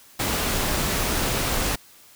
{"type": "noise", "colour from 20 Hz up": "pink", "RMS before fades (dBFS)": -24, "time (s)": [0.19, 1.76], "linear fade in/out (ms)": 10, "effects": ["white hiss -51 dBFS RMS until 2.15 s"]}